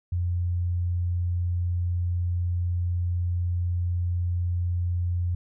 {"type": "tone", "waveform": "sine", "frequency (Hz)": 88, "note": "F2", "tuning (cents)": 14, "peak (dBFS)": -23, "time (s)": [0.12, 5.35], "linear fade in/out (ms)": 5, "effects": []}